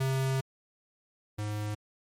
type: tone pair in turn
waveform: square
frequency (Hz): 133.2 / 105.26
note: C3 / G#2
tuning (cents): +31 / +24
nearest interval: major third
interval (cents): 407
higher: first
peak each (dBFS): -27 / -32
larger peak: first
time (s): 0-0.41 / 1.38-1.75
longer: first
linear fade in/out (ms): 10
effects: MP3 64 kbps